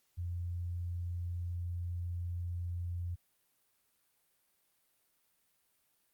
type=tone; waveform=sine; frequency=87.3 Hz; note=F2; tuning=in tune; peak=-35 dBFS; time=0.17-3.16 s; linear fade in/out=20 ms; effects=white hiss -75 dBFS RMS until 6.13 s + Opus 48 kbps